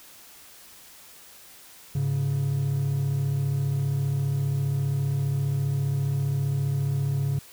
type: tone pair together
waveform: triangle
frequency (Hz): 104.4 / 139.36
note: G#2 / C#3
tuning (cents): +10 / +10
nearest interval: perfect fourth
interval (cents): 500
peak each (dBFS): -27 / -21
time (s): 1.95-7.39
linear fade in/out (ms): 5
effects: tanh soft clip ceiling -15 dBFS + white hiss -49 dBFS RMS until 7.52 s